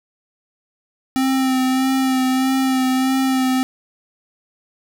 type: tone with vibrato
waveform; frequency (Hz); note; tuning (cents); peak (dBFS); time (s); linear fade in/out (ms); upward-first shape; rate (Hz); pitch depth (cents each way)
square; 261.6; C4; 0; -16; 1.16-3.63; 0; sine; 1.6; 23
effects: none